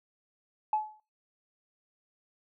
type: tone with exponential decay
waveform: sine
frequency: 857 Hz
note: A5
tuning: 46 cents flat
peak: -21 dBFS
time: 0.73-1 s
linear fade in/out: 2 ms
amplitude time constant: 58 ms
effects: noise-tail reverb RT60 0.3 s tail -26 dB re dry + tanh soft clip ceiling -18 dBFS